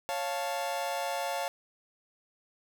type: chord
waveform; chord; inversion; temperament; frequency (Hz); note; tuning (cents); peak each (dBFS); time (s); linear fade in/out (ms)
40% pulse; Db augmented; none; equal; 554.4 / 698.5 / 880; Db5 / F5 / A5; 0 / 0 / 0; -35 / -34 / -35; 0.09-1.48; 0
effects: none